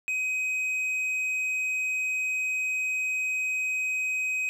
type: tone with tanh clipping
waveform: triangle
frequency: 2520 Hz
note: D#7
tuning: 21 cents sharp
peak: -27 dBFS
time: 0.08-4.49 s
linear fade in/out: 0 ms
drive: 10 dB
effects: none